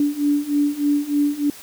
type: beating tone pair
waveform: sine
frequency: 288.4 / 291.7 Hz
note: D4 / D4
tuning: -31 / -12 cents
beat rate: 3.3 Hz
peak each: -21 / -19 dBFS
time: 0-1.5 s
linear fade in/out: 2 ms
effects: white hiss -41 dBFS RMS until 1.62 s